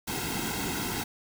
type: noise with comb filter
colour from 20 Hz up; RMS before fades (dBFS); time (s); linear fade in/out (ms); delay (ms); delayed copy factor
pink; -32; 0.07-1.04; 10; 1.7; -0.8
effects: none